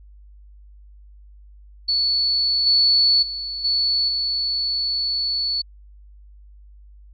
sine tone with level steps, 4435 Hz, C#8, in tune, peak -17 / -13 / -26 / -17 / -20 dBFS, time 1.88-5.62 s, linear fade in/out 10 ms, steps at 2.66 / 3.22 / 3.64 / 4.08 s, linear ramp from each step 10 ms, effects added 50 Hz sine -43 dBFS peak until 7.13 s

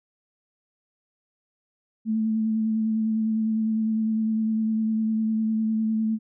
sine tone with vibrato, 220 Hz, A3, in tune, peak -21 dBFS, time 2.05-6.19 s, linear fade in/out 50 ms, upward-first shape sine, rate 9.9 Hz, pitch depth 19 cents each way, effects none

